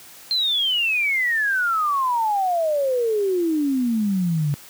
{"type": "exponential sweep", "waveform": "sine", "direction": "down", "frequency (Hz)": [4186, 140], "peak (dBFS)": -18, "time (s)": [0.31, 4.54], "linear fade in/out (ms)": 0, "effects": ["white hiss -44 dBFS RMS until 4.69 s", "high-pass 80 Hz 12 dB/octave"]}